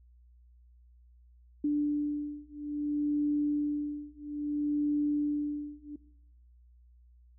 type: beating tone pair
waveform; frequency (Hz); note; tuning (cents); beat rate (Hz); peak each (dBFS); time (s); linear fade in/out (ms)
sine; 293.7 / 294.3; D4 / D4; 0 / +4; 0.6; -31; 1.64-5.96; 5
effects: noise-tail reverb RT60 0.8 s tail -19 dB re dry + added 60 Hz sine -56 dBFS peak until 7.38 s

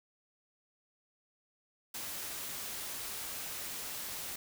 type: noise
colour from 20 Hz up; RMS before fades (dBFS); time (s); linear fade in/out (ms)
white; -41; 1.94-4.36; 5
effects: none

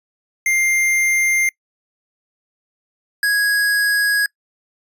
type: tone pair in turn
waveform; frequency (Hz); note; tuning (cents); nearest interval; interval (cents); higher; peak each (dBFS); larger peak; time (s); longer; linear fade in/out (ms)
square; 2100 / 1658.6; C7 / G#6; +6 / -3; major third; 409; first; -15; neither; 0.46-1.49 / 3.23-4.26; neither; 2
effects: noise-tail reverb RT60 0.1 s tail -25 dB re dry + resampled to 32000 Hz

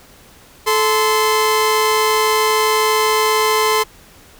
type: tone pair together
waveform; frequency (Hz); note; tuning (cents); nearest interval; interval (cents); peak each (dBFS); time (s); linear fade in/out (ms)
sawtooth; 434.8 / 1037.1; A4 / C6; -21 / -16; octave + minor third; 1505; -12; 0.66-3.84; 20
effects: pink hiss -45 dBFS RMS until 4.39 s

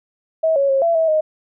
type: tone with pitch steps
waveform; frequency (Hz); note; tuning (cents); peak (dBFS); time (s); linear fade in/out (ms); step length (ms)
sine; 643 / 555 / 541 / 673 / 648 / 622; E5 / C#5 / C#5 / E5 / E5 / D#5; -43 / +2 / -42 / +36 / -30 / -1; -13; 0.43-1.21; 10; 130
effects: none

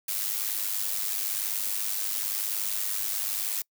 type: noise with amplitude modulation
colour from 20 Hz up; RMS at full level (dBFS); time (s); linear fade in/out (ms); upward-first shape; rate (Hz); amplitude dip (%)
blue; -27; 0.08-3.62; 5; sine; 101; 65
effects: noise-tail reverb RT60 0.1 s tail -26 dB re dry

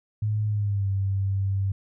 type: tone with pitch glide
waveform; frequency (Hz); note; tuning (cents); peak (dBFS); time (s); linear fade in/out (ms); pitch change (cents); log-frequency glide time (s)
sine; 106.4 to 97.57; G#2 to G2; +42 to -8; -22; 0.22-1.72; 5; -150; 0.46-0.89
effects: none

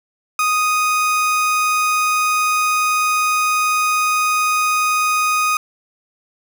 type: tone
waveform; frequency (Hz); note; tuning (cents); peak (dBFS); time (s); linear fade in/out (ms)
30% pulse; 1244.5; D#6; 0; -12; 0.39-5.57; 2
effects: none

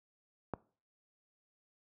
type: click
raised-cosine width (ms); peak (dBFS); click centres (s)
1; -21; 0.537
effects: noise-tail reverb RT60 0.4 s tail -21 dB re dry + high-pass 80 Hz 12 dB/octave

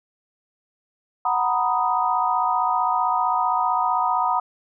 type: chord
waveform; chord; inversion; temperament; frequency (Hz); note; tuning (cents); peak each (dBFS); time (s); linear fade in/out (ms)
sine; B major seventh; second; equal; 740 / 932.3 / 987.8 / 1244.5; F#5 / A#5 / B5 / D#6; 0 / 0 / 0 / 0; -24; 1.25-4.4; 5
effects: none

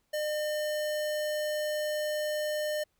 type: tone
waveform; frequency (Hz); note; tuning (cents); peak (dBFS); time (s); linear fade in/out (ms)
square; 605; D#5; -49; -30; 0.13-2.84; 10
effects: pink hiss -75 dBFS RMS until 2.99 s

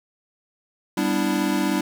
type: chord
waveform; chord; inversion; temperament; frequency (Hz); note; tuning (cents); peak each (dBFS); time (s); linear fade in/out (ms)
square; E minor seventh; first; equal; 196 / 246.9 / 293.7 / 329.6; G3 / B3 / D4 / E4; 0 / 0 / 0 / 0; -26 / -29 / -25 / -27; 0.97-1.81; 5
effects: 8-bit

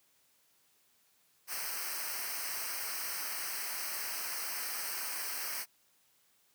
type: noise with comb filter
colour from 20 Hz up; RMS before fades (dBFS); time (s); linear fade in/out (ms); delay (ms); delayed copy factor
white; -38; 1.47-5.66; 50; 0.28; -1
effects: white hiss -70 dBFS RMS until 6.54 s + high-pass 80 Hz 12 dB/octave

